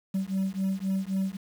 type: beating tone pair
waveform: sine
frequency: 190 / 193.8 Hz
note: F#3 / G3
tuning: +46 / -20 cents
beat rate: 3.8 Hz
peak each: -27 dBFS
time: 0.14-1.37 s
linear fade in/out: 10 ms
effects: tanh soft clip ceiling -23 dBFS + 8-bit